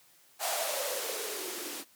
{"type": "noise with band-pass filter sweep", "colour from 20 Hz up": "violet", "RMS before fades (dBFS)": -35, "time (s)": [0.39, 1.85], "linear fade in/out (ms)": 50, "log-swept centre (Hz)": [730, 290], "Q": 7.4, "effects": ["white hiss -62 dBFS RMS until 1.95 s", "high-pass 100 Hz 12 dB/octave"]}